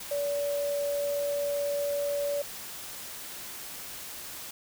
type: tone in noise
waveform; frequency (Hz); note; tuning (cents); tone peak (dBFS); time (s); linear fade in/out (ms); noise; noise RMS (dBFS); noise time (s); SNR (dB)
sine; 573; D5; -43; -27; 0.11-2.42; 5; white; -41; 0-4.51; +11
effects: none